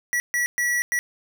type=tone bursts at uneven times; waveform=square; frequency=1939 Hz; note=B6; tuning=32 cents flat; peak=-21 dBFS; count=4; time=0.13-0.2 / 0.34-0.46 / 0.58-0.82 / 0.92-0.99 s; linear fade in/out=0 ms; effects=none